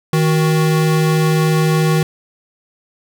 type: tone pair together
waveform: square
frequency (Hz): 157.69 / 370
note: D#3 / F#4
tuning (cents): +24 / 0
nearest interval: octave + minor third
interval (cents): 1476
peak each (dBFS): -13 / -21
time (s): 0.13-2.03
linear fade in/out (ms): 2
effects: none